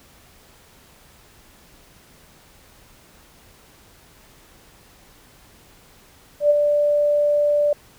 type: tone with ADSR envelope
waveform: sine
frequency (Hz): 587.3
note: D5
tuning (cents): 0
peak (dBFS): -10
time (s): 6.4-7.73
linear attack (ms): 100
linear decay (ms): 26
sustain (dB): -5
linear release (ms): 3
effects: pink hiss -51 dBFS RMS until 7.98 s